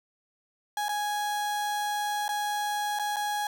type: tone with dropouts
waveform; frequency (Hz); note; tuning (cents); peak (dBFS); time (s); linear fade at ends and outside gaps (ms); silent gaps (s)
35% pulse; 830.6; G#5; 0; -26; 0.77-3.47; 2; 0.884-0.891 / 2.281-2.29 / 2.989-2.995 / 3.161-3.166
effects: none

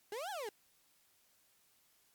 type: exponential two-way sweep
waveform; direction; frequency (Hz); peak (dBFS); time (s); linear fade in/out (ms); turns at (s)
35% pulse; up then down; 392 to 869 to 392; -38; 0.12-0.49; 2; 0.3
effects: white hiss -71 dBFS RMS until 2.14 s + MP3 96 kbps

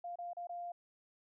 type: tone with dropouts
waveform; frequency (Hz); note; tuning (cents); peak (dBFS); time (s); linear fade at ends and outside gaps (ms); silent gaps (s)
sine; 698.5; F5; 0; -40; 0.04-0.72; 5; 0.157-0.186 / 0.333-0.368 / 0.471-0.493
effects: none

